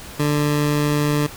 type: tone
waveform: 20% pulse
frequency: 147.6 Hz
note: D3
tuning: 9 cents sharp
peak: -12 dBFS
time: 0.19-1.27 s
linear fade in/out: 10 ms
effects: added 60 Hz sine -46 dBFS peak until 1.36 s + pink hiss -37 dBFS RMS until 1.36 s